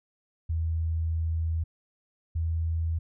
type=tone pair in turn; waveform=sine; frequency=81.4 / 81.81 Hz; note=E2 / E2; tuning=-21 / -13 cents; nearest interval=unison; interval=8 cents; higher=second; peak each=-25 / -25 dBFS; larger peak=neither; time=0.49-1.64 / 2.35-2.99 s; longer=first; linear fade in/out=10 ms; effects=none

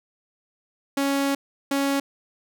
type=tone pair in turn; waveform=sawtooth; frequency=277.5 / 277.5 Hz; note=C#4 / C#4; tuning=+2 / +2 cents; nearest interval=unison; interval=0 cents; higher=neither; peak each=-17 dBFS; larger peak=neither; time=0.97-1.35 / 1.71-2 s; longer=first; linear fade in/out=5 ms; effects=none

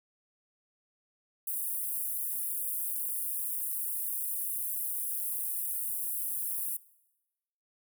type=high-pass noise; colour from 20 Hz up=pink; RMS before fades=-34 dBFS; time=1.47-6.77 s; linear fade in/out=5 ms; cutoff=9800 Hz; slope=48 dB/octave; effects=noise-tail reverb RT60 1.0 s tail -21 dB re dry

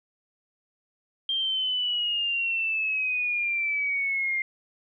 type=exponential sweep; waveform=sine; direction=down; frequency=3190 to 2107 Hz; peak=-24 dBFS; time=1.29-4.42 s; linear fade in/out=2 ms; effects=none

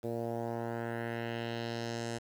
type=tone with low-pass filter sweep; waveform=10% pulse; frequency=116.54 Hz; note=A#2; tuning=in tune; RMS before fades=-37 dBFS; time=0.03-2.19 s; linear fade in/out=20 ms; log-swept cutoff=500 to 8500 Hz; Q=1.7; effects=9-bit

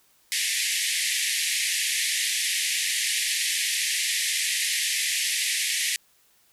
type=band-pass noise; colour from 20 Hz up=pink; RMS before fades=-26 dBFS; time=0.32-5.96 s; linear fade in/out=0 ms; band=1800 to 12000 Hz; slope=96 dB/octave; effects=white hiss -62 dBFS RMS until 6.52 s

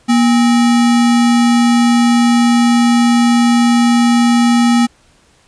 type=tone with sample-and-hold; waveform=sine; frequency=238.3 Hz; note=A#3; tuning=38 cents sharp; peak=-7 dBFS; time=0.08-4.87 s; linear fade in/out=20 ms; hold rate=1050 Hz; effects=pink hiss -51 dBFS RMS until 5.47 s + resampled to 22050 Hz

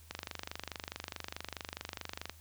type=click train; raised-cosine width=0.2 ms; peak=-21 dBFS; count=55; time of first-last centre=0.11-2.296 s; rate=24.7 Hz; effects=added 80 Hz sine -55 dBFS peak until 2.4 s + white hiss -61 dBFS RMS until 2.4 s

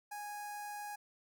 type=tone with notch filter; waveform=sawtooth; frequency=828 Hz; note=G#5; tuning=5 cents flat; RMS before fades=-44 dBFS; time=0.11-0.96 s; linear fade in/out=10 ms; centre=3400 Hz; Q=0.98; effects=none

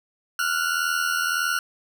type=tone pair together; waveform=40% pulse; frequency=1385.3 / 1467 Hz; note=F6 / F#6; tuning=-14 / -15 cents; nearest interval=minor second; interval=99 cents; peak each=-24 dBFS; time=0.39-1.59 s; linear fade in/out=2 ms; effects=none

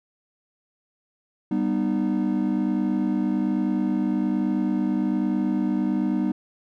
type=chord; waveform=triangle; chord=G augmented; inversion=none; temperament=just; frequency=196 / 245 / 306.2 Hz; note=G3 / B3 / D#4; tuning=0 / -14 / -28 cents; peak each=-23 dBFS; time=1.51-6.32 s; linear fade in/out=5 ms; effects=tanh soft clip ceiling -10 dBFS

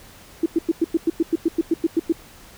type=tone bursts; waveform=sine; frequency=329.6 Hz; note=E4; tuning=in tune; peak=-14 dBFS; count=14; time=0.43-2.124 s; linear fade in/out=5 ms; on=30 ms; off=98 ms; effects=pink hiss -46 dBFS RMS until 2.57 s

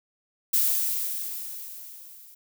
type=noise with level ramp; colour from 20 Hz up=violet; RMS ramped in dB=-21 to -50 dBFS; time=0.53-2.35 s; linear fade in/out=10 ms; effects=none

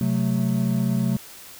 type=chord; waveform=triangle; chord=F# diminished; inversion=second; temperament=equal; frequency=130.81 / 185 / 220 Hz; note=C3 / F#3 / A3; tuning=0 / 0 / 0 cents; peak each=-22 / -22 / -22 dBFS; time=0.01-1.17 s; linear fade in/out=2 ms; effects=white hiss -43 dBFS RMS until 1.59 s

